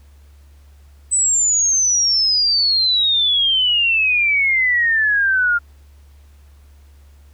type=exponential sweep; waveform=sine; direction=down; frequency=8090 to 1396.9 Hz; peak=-13 dBFS; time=1.11-5.59 s; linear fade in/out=20 ms; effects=added 71 Hz sine -43 dBFS peak until 7.33 s + pink hiss -58 dBFS RMS until 7.33 s